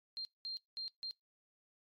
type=tone bursts at uneven times; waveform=sine; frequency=4186 Hz; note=C8; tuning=in tune; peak=-39 dBFS; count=4; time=0.17-0.25 / 0.45-0.57 / 0.77-0.88 / 1.03-1.11 s; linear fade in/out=0 ms; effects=noise-tail reverb RT60 0.2 s tail -25 dB re dry + MP3 64 kbps